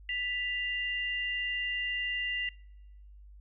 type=tone pair together; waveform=sine; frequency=1975.7 / 2794 Hz; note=B6 / F7; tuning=0 / 0 cents; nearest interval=tritone; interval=600 cents; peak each=-33 / -34 dBFS; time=0.09-2.49 s; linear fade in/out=2 ms; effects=noise-tail reverb RT60 1.0 s tail -26 dB re dry + added 50 Hz sine -49 dBFS peak until 3.4 s